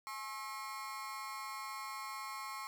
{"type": "tone with amplitude modulation", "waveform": "35% pulse", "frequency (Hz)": 1079, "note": "C#6", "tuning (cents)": -47, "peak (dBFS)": -36, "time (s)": [0.07, 2.67], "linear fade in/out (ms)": 0, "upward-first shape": "sine", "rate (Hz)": 236, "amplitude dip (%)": 95, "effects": []}